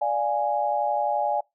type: chord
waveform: sine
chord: D diminished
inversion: none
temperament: equal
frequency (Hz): 587.3 / 698.5 / 830.6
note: D5 / F5 / Ab5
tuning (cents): 0 / 0 / 0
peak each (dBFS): -27 / -28 / -24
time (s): 0.01-1.41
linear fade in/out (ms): 10
effects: noise-tail reverb RT60 0.2 s tail -25 dB re dry